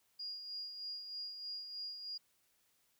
sine tone with tremolo, 4848 Hz, D#8, 46 cents flat, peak -40 dBFS, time 0.19-2.18 s, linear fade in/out 10 ms, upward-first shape sine, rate 3.2 Hz, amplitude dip 50%, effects white hiss -75 dBFS RMS until 2.99 s

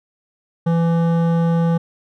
sine tone with hard clipping, 167.4 Hz, E3, 27 cents sharp, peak -16 dBFS, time 0.66-1.78 s, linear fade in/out 10 ms, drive 13 dB, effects none

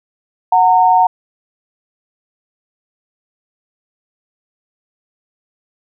sine tone pair together, 738 / 916.9 Hz, F#5 / A#5, -5 / -29 cents, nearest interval major third, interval 376 cents, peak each -10 dBFS, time 0.52-1.07 s, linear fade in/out 5 ms, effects none

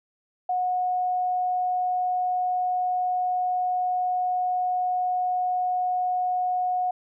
sine tone, 729 Hz, F#5, 26 cents flat, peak -22 dBFS, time 0.49-6.91 s, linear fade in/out 5 ms, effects none

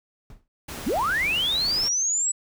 brown noise with exponential decay, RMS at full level -37 dBFS, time 0.3-0.48 s, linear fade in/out 1 ms, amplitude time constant 39 ms
pink noise, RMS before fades -36 dBFS, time 0.68-1.89 s, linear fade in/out 10 ms
sine linear sweep, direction up, 164.81 to 7902 Hz, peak -21 dBFS, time 0.86-2.32 s, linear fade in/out 10 ms
effects none

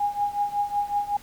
sine tone with tremolo, 819 Hz, G#5, 24 cents flat, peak -19 dBFS, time 0-1.17 s, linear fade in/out 5 ms, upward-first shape triangle, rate 5.4 Hz, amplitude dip 90%, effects pink hiss -49 dBFS RMS until 1.22 s

